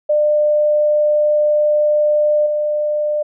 sine tone with level steps, 599 Hz, D5, 34 cents sharp, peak -11 / -15 dBFS, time 0.09-3.23 s, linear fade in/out 10 ms, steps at 2.46 s, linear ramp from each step 5 ms, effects none

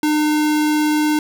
square tone, 302.8 Hz, D#4, 47 cents flat, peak -15 dBFS, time 0.03-1.19 s, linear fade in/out 2 ms, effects 9-bit

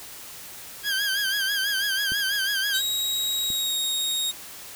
20% pulse tone with vibrato, 1602 Hz, G6, 37 cents sharp, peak -18 dBFS, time 0.83-2.82 s, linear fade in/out 50 ms, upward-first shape sine, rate 6.1 Hz, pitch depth 73 cents each way
clicks, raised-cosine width 3 ms, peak -23 / -26 dBFS, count 2, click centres 2.12 / 3.503 s
sawtooth tone with pitch glide, 3818 to 3748 Hz, A#7 to A#7, +41 to +9 cents, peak -21 dBFS, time 2.73-4.32 s, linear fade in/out 20 ms, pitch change -32 cents, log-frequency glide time 3.44-3.77 s
effects white hiss -41 dBFS RMS until 4.75 s

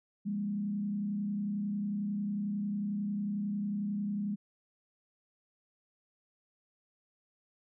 sine tone with frequency modulation, 203.9 Hz, G#3, 32 cents flat, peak -31 dBFS, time 0.25-4.36 s, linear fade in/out 20 ms, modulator 31.1 Hz, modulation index 0.54, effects none

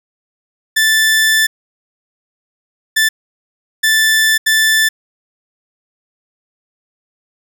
sawtooth tone bursts at uneven times, 1760 Hz, A6, in tune, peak -6 dBFS, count 4, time 0.76-1.47 / 2.96-3.09 / 3.83-4.38 / 4.46-4.89 s, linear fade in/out 10 ms, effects none

